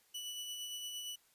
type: tone with tremolo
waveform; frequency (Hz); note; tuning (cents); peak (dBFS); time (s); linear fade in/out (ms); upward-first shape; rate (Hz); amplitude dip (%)
sawtooth; 2960; F#7; 0; -37; 0.14-1.16; 10; sine; 8.7; 30
effects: white hiss -70 dBFS RMS until 1.34 s + resampled to 32000 Hz

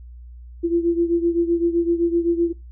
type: beating tone pair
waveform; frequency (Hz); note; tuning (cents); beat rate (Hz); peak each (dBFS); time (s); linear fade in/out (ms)
sine; 338.3 / 346.1; E4 / F4; +45 / -16; 7.8; -18 / -22; 0.63-2.53; 20
effects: noise-tail reverb RT60 0.2 s tail -20 dB re dry + added 60 Hz sine -37 dBFS peak until 2.71 s

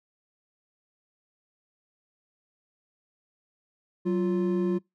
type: tone pair together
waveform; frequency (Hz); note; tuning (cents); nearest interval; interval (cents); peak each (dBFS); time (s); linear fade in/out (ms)
triangle; 187.56 / 350; F#3 / F4; +24 / +4; major seventh; 1080; -24; 4.05-4.79; 20
effects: noise-tail reverb RT60 0.2 s tail -26 dB re dry

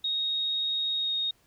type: tone with pitch glide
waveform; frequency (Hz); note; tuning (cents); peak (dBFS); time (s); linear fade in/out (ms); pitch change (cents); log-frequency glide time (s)
sine; 3747 to 3723; A#7 to A#7; +8 to -3; -26; 0.04-1.31; 5; -11; 0.96-1.13
effects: pink hiss -65 dBFS RMS until 1.46 s

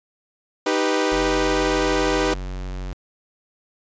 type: chord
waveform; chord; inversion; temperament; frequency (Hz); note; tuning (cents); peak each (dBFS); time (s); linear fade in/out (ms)
sawtooth; Eb augmented; none; equal; 311.1 / 392 / 493.9; Eb4 / G4 / B4; 0 / 0 / 0; -19; 0.66-2.34; 5
type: tone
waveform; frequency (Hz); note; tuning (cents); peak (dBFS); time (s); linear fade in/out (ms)
square; 46.25; F#1; 0; -28; 1.12-2.93; 0
effects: resampled to 16000 Hz

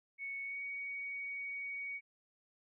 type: tone with pitch glide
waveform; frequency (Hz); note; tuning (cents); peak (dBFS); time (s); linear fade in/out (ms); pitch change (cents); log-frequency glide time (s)
sine; 2217 to 2244; C#7 to C#7; 0 to +21; -39; 0.18-2.01; 50; +21; 0.44-0.59
effects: none

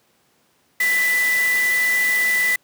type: tone in noise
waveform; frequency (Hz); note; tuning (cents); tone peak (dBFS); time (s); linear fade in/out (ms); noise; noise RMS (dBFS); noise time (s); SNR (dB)
sine; 1987; B6; +10; -16; 0.8-2.56; 5; white; -28; 0.8-2.56; +9
effects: pink hiss -61 dBFS RMS until 2.63 s + high-pass 150 Hz 12 dB/octave

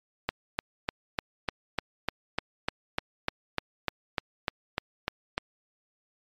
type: click train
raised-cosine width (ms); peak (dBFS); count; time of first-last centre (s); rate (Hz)
0.3; -10; 18; 0.29-5.38; 3.34
effects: MP3 64 kbps

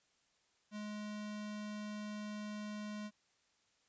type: tone with notch filter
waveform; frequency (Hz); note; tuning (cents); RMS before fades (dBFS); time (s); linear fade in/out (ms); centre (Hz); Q
square; 210; G#3; +19; -44; 0.71-3.11; 50; 420; 1.1
effects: white hiss -75 dBFS RMS until 3.88 s + resampled to 16000 Hz

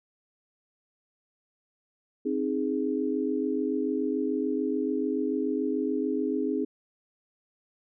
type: chord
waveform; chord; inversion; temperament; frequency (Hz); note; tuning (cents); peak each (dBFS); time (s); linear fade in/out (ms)
sine; Ab major; first; equal with one note detuned; 264.2 / 311.1 / 415.3; C4 / Eb4 / Ab4; +17 / 0 / 0; -29 / -30 / -30; 2.25-6.65; 10
effects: none

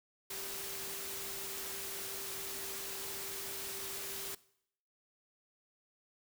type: tone in noise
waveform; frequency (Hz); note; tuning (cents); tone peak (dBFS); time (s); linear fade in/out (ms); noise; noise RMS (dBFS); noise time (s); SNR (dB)
sine; 391.4; G4; -3; -51; 0.3-4.35; 5; white; -42; 0.3-4.35; -12
effects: noise-tail reverb RT60 0.7 s tail -20 dB re dry

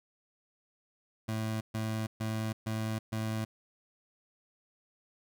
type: tone bursts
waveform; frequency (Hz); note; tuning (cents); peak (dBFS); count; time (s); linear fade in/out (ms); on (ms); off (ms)
25% pulse; 110; A2; 0; -28; 5; 1.28-3.45; 10; 330; 130
effects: none

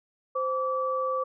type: tone pair together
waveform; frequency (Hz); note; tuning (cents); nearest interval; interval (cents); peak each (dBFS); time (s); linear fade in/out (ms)
sine; 519.9 / 1154; C5 / D6; -11 / -31; octave + major second; 1380; -28; 0.35-1.24; 10
effects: none

